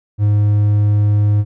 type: tone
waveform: triangle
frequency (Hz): 103.83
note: G#2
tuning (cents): 0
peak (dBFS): -8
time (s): 0.18-1.45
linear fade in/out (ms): 50
effects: none